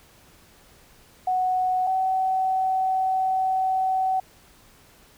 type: tone pair in turn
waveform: sine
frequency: 740 / 756 Hz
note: F#5 / F#5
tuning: 0 / +37 cents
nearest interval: unison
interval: 37 cents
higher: second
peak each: -20 dBFS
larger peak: neither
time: 1.27-1.87 / 1.87-4.2 s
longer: second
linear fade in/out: 5 ms
effects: pink hiss -54 dBFS RMS until 5.17 s